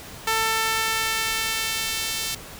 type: tone with high-pass filter sweep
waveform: sawtooth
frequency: 445 Hz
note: A4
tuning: 20 cents sharp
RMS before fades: -25 dBFS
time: 0.27-2.35 s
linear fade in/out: 5 ms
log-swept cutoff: 1000 to 3600 Hz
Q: 0.87
effects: pink hiss -40 dBFS RMS until 2.59 s